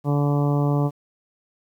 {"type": "harmonic tone", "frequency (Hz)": 144.3, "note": "D3", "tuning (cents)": -30, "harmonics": [1, 2, 3, 4, 5, 6, 7, 8], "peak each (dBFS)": [-19, -25, -29, -31, -33, -35, -36, -37], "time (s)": [0.04, 0.91], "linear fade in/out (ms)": 50, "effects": ["9-bit"]}